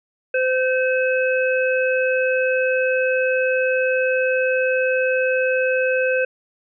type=harmonic tone; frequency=515 Hz; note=C5; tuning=28 cents flat; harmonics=1 / 3 / 5; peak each=-18 / -23 / -25 dBFS; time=0.34-6.25 s; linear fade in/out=5 ms; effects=none